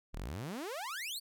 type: exponential sweep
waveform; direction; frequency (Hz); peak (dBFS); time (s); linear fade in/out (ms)
sawtooth; up; 32.21 to 4700; -35; 0.13-1.2; 20
effects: none